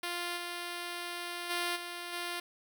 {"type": "tone with level steps", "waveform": "5% pulse", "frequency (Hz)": 349.1, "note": "F4", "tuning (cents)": -1, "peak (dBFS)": [-23, -26, -20, -28, -24], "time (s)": [0.03, 2.4], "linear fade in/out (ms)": 5, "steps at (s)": [0.36, 1.49, 1.75, 2.12], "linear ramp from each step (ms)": 20, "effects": []}